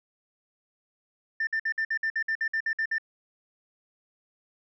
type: tone bursts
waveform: sine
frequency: 1788 Hz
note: A6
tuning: 27 cents sharp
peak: -23 dBFS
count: 13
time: 1.4-2.983 s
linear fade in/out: 5 ms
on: 71 ms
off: 55 ms
effects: tanh soft clip ceiling -22 dBFS